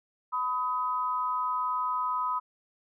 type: tone pair together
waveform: sine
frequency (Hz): 1001 / 1261.2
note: B5 / D#6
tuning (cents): +23 / +23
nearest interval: major third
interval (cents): 400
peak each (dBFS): -29 / -30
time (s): 0.32-2.4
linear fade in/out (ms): 20
effects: none